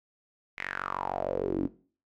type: tone with band-pass filter sweep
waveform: sawtooth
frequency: 46.63 Hz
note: F#1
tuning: 14 cents sharp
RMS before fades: -32 dBFS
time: 0.57-1.68 s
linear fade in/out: 20 ms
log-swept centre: 2200 to 270 Hz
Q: 5.8
effects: noise-tail reverb RT60 0.4 s tail -17 dB re dry